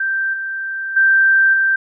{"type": "tone with level steps", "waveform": "sine", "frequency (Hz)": 1568, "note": "G6", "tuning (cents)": 0, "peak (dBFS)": [-16, -21, -9, -12], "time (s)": [0, 1.76], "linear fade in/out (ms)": 5, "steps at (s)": [0.33, 0.96, 1.53], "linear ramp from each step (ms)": 10, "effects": []}